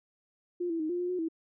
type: tone with pitch steps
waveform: sine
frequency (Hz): 352.3 / 330.8 / 312.2 / 352.2 / 355.7 / 363 / 325.4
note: F4 / E4 / D#4 / F4 / F4 / F#4 / E4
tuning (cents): +15 / +6 / +6 / +15 / +32 / -33 / -22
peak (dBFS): -29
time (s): 0.6-1.286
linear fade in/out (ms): 10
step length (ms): 98
effects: none